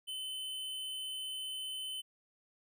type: tone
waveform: square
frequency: 3045 Hz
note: F#7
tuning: 49 cents sharp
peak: -39 dBFS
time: 0.07-2.02 s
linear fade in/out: 20 ms
effects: none